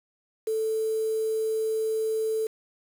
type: tone with quantisation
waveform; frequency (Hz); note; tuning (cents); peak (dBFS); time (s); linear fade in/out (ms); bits
sine; 440; A4; 0; -24; 0.47-2.47; 5; 7
effects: none